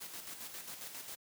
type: noise with tremolo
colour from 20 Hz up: white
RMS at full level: -45 dBFS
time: 0-1.16 s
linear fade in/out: 20 ms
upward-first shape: square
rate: 7.4 Hz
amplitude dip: 45%
effects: high-pass 100 Hz 12 dB/octave